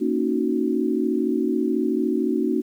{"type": "chord", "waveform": "sine", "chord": "D# minor seventh", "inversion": "second", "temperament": "equal", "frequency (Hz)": [233.1, 277.2, 311.1, 370], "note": ["A#3", "C#4", "D#4", "F#4"], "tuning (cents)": [0, 0, 0, 0], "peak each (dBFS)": -25, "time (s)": [0, 2.62], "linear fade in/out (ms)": 20, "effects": ["9-bit"]}